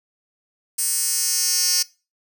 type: tone with high-pass filter sweep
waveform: 10% pulse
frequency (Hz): 360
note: F#4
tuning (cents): -47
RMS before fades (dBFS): -21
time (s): 0.78-1.83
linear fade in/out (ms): 10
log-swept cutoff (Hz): 8400 to 5400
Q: 2.3
effects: noise-tail reverb RT60 0.3 s tail -22 dB re dry